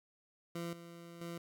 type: tone with level steps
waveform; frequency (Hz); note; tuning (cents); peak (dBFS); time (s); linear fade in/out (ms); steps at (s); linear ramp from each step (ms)
20% pulse; 170; F3; -46; -34 / -45 / -37; 0.55-1.38; 5; 0.73 / 1.21; 2
effects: none